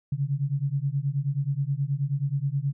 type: beating tone pair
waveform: sine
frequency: 135.3 / 144.7 Hz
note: C#3 / D3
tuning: -42 / -25 cents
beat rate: 9.4 Hz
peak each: -27 / -27 dBFS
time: 0.12-2.73 s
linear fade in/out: 5 ms
effects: none